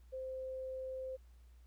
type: tone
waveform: sine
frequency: 521 Hz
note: C5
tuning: 7 cents flat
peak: -40 dBFS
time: 0.12-1.17 s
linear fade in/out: 20 ms
effects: added 60 Hz sine -57 dBFS peak until 1.66 s + pink hiss -75 dBFS RMS until 1.66 s